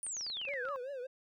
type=exponential sweep; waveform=sine; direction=down; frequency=9680 to 1052 Hz; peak=-37 dBFS; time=0.03-0.76 s; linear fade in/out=0 ms
type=clicks; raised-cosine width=0.3 ms; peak=-35 dBFS; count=12; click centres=0.066 / 0.168 / 0.21 / 0.266 / 0.3 / 0.37 / 0.415 / 0.452 / 0.487 / 0.537 / 0.653 / 0.687 s
type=tone with vibrato; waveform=triangle; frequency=529 Hz; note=C5; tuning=19 cents sharp; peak=-37 dBFS; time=0.47-1.07 s; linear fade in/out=10 ms; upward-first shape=triangle; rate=5.1 Hz; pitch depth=170 cents each way
effects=none